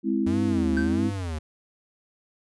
sine chord, Ab augmented, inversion none, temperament equal, 207.7 / 261.6 / 329.6 Hz, Ab3 / C4 / E4, 0 / 0 / 0 cents, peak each -26 dBFS, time 0.03-1.12 s, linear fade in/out 50 ms
square tone with vibrato, 86.9 Hz, F2, 8 cents flat, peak -29 dBFS, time 0.26-1.39 s, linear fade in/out 10 ms, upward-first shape sine, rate 1.5 Hz, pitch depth 250 cents each way
triangle tone with exponential decay, 1551 Hz, G6, 19 cents flat, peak -24 dBFS, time 0.77-1.04 s, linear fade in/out 2 ms, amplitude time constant 57 ms
effects resampled to 24000 Hz

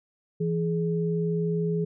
sine tone pair together, 166.51 / 420 Hz, E3 / G#4, +18 / +19 cents, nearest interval octave + major third, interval 1601 cents, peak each -25 / -28 dBFS, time 0.4-1.85 s, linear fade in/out 10 ms, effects none

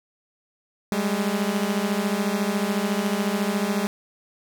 sawtooth beating tone pair, 196.7 / 210.7 Hz, G3 / G#3, +6 / +25 cents, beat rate 14 Hz, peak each -21 dBFS, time 0.92-3.87 s, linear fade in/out 0 ms, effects none

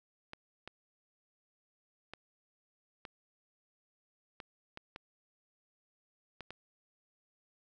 clicks, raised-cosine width 0.3 ms, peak -28 dBFS, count 9, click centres 0.334 / 0.676 / 2.136 / 3.052 / 4.402 / 4.774 / 4.961 / 6.407 / 6.506 s, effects none

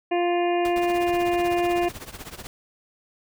harmonic tone, 349.5 Hz, F4, 1 cent sharp, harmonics 1 / 2 / 3 / 5 / 6 / 7 / 8, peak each -22 / -24 / -35 / -37 / -40 / -36 / -38 dBFS, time 0.11-1.89 s, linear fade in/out 10 ms
pink noise with exponential decay, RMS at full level -33 dBFS, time 0.65-0.8 s, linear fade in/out 1 ms, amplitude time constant 31 ms
pink noise with tremolo, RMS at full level -35 dBFS, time 0.76-2.47 s, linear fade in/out 0 ms, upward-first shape triangle, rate 16 Hz, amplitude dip 90%
effects none

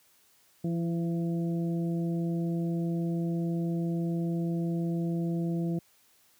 harmonic tone with a mistuned harmonic, 169.2 Hz, E3, 45 cents sharp, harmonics 1 / 2 / 3 / 4, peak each -28 / -34 / -44 / -45 dBFS, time 0.64-5.79 s, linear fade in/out 5 ms, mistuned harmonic 2, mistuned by -16 cents, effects white hiss -64 dBFS RMS until 6.39 s + high-pass 60 Hz 12 dB/octave

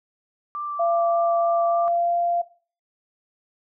sine tone with vibrato, 1174.7 Hz, D6, in tune, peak -27 dBFS, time 0.55-1.88 s, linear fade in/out 0 ms, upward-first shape sine, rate 3.4 Hz, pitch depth 10 cents each way
sine tone with pitch glide, 681 to 692.5 Hz, F5 to F5, -44 to -15 cents, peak -19 dBFS, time 0.79-2.42 s, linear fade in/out 10 ms, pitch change +29 cents, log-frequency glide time 1.6-2.16 s
effects noise-tail reverb RT60 0.4 s tail -18 dB re dry

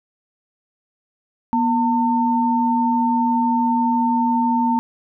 sine tone pair together, 241.3 / 903 Hz, B3 / A5, -40 / +45 cents, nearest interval octave + major seventh, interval 2285 cents, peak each -18 dBFS, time 1.53-4.79 s, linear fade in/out 0 ms, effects none

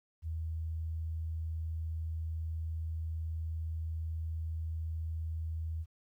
sine tone, 80.6 Hz, E2, 38 cents flat, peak -34 dBFS, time 0.22-5.86 s, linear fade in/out 50 ms, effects 12-bit

